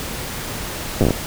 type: slowing click train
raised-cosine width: 2 ms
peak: -3 dBFS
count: 8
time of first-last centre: 1.01-1.107 s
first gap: 8 ms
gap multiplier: 1.18
effects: pink hiss -28 dBFS RMS until 1.26 s